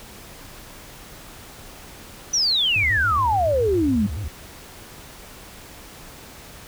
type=exponential sweep; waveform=sine; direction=down; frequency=6050 to 193.6 Hz; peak=-17 dBFS; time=2.33-4.07 s; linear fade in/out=10 ms
type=tone with vibrato; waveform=triangle; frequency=87.31 Hz; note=F2; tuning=in tune; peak=-24 dBFS; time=2.76-4.28 s; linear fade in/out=0 ms; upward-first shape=square; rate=7.1 Hz; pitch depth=290 cents each way
effects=pink hiss -42 dBFS RMS until 6.67 s